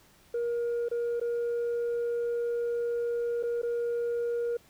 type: tone with dropouts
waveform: sine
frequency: 473.2 Hz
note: A#4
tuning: 26 cents sharp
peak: -25 dBFS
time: 0.34-4.57 s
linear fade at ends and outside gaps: 5 ms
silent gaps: 0.886-0.913 / 1.199-1.213 / 3.428-3.434 / 3.618-3.631 s
effects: tanh soft clip ceiling -26 dBFS + pink hiss -60 dBFS RMS until 4.69 s

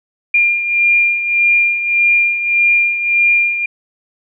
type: beating tone pair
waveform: sine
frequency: 2400 / 2401.7 Hz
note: D7 / D7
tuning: +37 / +38 cents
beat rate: 1.7 Hz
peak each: -18 / -11 dBFS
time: 0.34-3.66 s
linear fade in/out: 5 ms
effects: none

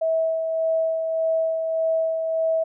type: tone with tremolo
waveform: sine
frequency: 648 Hz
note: E5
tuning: 30 cents flat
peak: -18 dBFS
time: 0.01-2.64 s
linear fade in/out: 10 ms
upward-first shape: sine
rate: 1.7 Hz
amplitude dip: 40%
effects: none

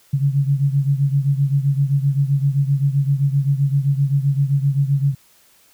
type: beating tone pair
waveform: sine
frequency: 137.7 / 145.4 Hz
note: C#3 / D3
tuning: -11 / -17 cents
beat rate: 7.7 Hz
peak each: -16 / -20 dBFS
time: 0.13-5.15 s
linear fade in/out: 10 ms
effects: white hiss -54 dBFS RMS until 5.73 s

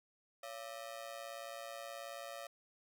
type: ring-modulated tone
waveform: sawtooth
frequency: 622.3 Hz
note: D#5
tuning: in tune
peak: -38 dBFS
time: 0.43-2.47 s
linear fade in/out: 5 ms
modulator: 59.3 Hz
effects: 12-bit

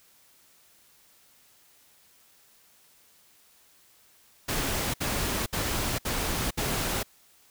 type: noise bursts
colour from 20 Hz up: pink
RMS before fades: -29 dBFS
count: 5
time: 4.48-7.032 s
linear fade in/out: 10 ms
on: 460 ms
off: 63 ms
effects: white hiss -60 dBFS RMS until 7.5 s

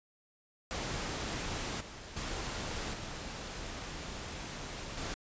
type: noise with level steps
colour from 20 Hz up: pink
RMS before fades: -37 / -47 / -38 / -42 / -38 dBFS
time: 0.71-5.14 s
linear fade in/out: 0 ms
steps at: 1.8 / 2.16 / 2.93 / 4.97 s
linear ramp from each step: 10 ms
effects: resampled to 16000 Hz

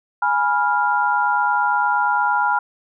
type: chord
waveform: sine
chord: F diminished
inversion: first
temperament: equal with one note detuned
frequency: 830.6 / 979.2 / 1396.9 Hz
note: Ab5 / Cb6 / F6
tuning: 0 / -15 / 0 cents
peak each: -20 dBFS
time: 0.22-2.59 s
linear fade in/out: 5 ms
effects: none

